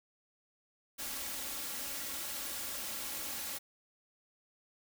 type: noise with comb filter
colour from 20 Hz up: white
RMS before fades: -40 dBFS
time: 0.98-3.59 s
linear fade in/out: 20 ms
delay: 3.6 ms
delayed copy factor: +0.55
effects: none